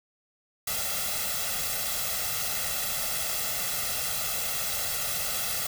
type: noise with comb filter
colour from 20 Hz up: white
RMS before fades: -30 dBFS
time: 0.67-5.67 s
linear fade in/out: 5 ms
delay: 1.5 ms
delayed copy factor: +0.9
effects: none